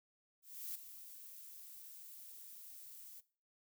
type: noise with ADSR envelope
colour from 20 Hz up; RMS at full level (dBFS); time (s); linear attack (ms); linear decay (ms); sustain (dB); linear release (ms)
violet; -43; 0.42-3.21; 330; 8; -11; 18
effects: noise-tail reverb RT60 0.4 s tail -19 dB re dry